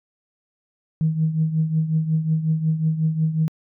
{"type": "tone with tremolo", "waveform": "sine", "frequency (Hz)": 158.6, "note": "D#3", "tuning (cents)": 33, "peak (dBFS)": -14, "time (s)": [1.01, 3.48], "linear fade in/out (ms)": 0, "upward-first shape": "triangle", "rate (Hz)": 5.5, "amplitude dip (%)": 75, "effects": ["tanh soft clip ceiling -10 dBFS"]}